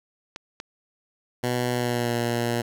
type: clicks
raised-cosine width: 0.2 ms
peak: -18 dBFS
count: 2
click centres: 0.361 / 0.601 s
type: tone with pitch glide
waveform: 10% pulse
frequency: 123.2 to 118.59 Hz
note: B2 to A#2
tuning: -4 to +30 cents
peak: -15 dBFS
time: 1.43-2.62 s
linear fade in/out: 10 ms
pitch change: -66 cents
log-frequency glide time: 1.72-2.14 s
effects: none